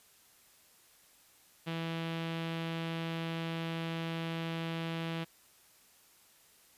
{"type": "tone with low-pass filter", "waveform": "sawtooth", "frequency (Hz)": 164.81, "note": "E3", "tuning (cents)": 0, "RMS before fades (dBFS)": -37, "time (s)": [1.66, 5.25], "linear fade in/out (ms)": 20, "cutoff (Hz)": 3200, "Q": 2.4, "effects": ["white hiss -63 dBFS RMS until 6.77 s", "resampled to 32000 Hz"]}